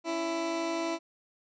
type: tone pair together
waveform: 20% pulse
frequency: 280.1 / 332 Hz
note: C#4 / E4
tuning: +18 / +12 cents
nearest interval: minor third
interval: 294 cents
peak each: -36 / -25 dBFS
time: 0.04-0.99 s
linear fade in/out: 50 ms
effects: resampled to 16000 Hz